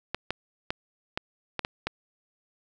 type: clicks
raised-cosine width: 0.3 ms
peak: -12 dBFS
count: 7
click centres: 0.146 / 0.306 / 0.705 / 1.175 / 1.593 / 1.649 / 1.87 s
effects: none